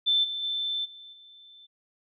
sine tone with level steps, 3538 Hz, A7, 9 cents sharp, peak -20 / -30 / -27 / -44 / -49 dBFS, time 0.06-1.67 s, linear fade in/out 20 ms, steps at 0.23 / 0.42 / 0.84 / 1.12 s, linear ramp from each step 20 ms, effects none

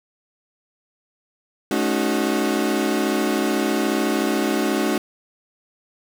35% pulse chord, D# half-diminished seventh, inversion second, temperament equal with one note detuned, 214.7 / 277.2 / 311.1 / 370 Hz, A3 / C#4 / D#4 / F#4, -42 / 0 / 0 / 0 cents, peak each -23 dBFS, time 1.71-4.98 s, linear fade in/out 2 ms, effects none

